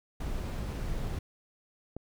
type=noise; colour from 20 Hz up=brown; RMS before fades=-34 dBFS; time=0.2-1.19 s; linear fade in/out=5 ms
type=click; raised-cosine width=2 ms; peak=-25 dBFS; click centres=1.966 s
effects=none